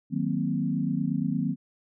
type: chord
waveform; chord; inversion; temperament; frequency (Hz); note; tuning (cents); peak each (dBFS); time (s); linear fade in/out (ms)
sine; C half-diminished seventh; first; equal; 155.56 / 185 / 233.1 / 261.6; Eb3 / Gb3 / Bb3 / C4; 0 / 0 / 0 / 0; -30; 0.1-1.56; 50
effects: none